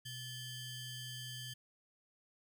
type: ring-modulated tone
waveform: sawtooth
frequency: 1615 Hz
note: G#6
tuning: 49 cents flat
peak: -37 dBFS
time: 0.05-1.54 s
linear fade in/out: 10 ms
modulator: 1490 Hz
effects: none